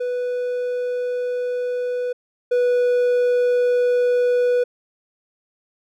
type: tone pair in turn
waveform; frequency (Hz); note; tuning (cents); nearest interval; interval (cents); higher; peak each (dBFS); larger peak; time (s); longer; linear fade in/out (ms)
triangle; 493.9 / 491.1; B4 / B4; 0 / -10; unison; 10; first; -19 / -13; second; 0-2.13 / 2.51-4.64; neither; 10
effects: none